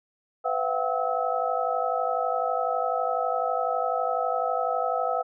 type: tone cluster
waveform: sine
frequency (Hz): 503 / 665 / 717 / 769 / 1294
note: B4 / E5 / F5 / G5 / E6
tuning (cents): +32 / +15 / +45 / -33 / -32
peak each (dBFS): -30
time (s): 0.44-5.23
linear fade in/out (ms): 20
effects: none